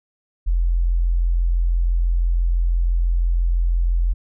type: tone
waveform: sine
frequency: 43 Hz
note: F1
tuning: 26 cents flat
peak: -15 dBFS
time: 0.46-4.14 s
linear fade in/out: 20 ms
effects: none